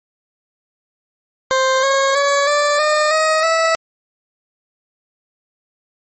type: tone with pitch steps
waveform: 20% pulse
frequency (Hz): 525 / 544.5 / 564.6 / 585.6 / 607.3 / 629.8 / 653.1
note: C5 / C#5 / C#5 / D5 / D#5 / D#5 / E5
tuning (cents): +6 / -31 / +32 / -5 / -42 / +21 / -16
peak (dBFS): -8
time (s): 1.51-3.75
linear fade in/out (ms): 0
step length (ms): 320
effects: MP3 32 kbps